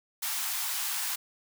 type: high-pass noise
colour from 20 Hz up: white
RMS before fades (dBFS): -32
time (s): 0.22-1.16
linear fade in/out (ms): 10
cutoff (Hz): 750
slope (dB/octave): 48
effects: none